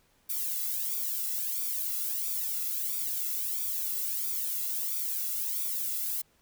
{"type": "noise with flanger", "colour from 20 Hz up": "violet", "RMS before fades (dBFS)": -32, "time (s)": [0.29, 6.22], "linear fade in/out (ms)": 10, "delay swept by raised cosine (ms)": [0.85, 1.5], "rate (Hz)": 1.5, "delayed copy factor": 0.95, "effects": ["pink hiss -67 dBFS RMS until 6.41 s"]}